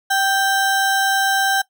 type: ring-modulated tone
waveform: square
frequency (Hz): 1174.7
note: D6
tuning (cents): 0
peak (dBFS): -13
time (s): 0.1-1.62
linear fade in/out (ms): 10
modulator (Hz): 398
effects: noise-tail reverb RT60 0.1 s tail -18 dB re dry